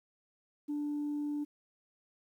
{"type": "tone", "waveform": "sine", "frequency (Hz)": 293.7, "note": "D4", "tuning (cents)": 0, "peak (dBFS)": -31, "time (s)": [0.68, 1.45], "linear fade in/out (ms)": 20, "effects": ["tanh soft clip ceiling -30 dBFS", "11-bit"]}